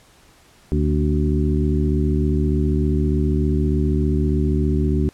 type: harmonic tone with a mistuned harmonic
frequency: 75 Hz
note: D2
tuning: 37 cents sharp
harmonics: 1 / 2 / 3 / 4 / 5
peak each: -19 / -22 / -24 / -25 / -26 dBFS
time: 0.72-5.09 s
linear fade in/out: 0 ms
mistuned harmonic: 4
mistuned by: -49 cents
effects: pink hiss -52 dBFS RMS until 5.13 s + low-pass 11000 Hz 12 dB/octave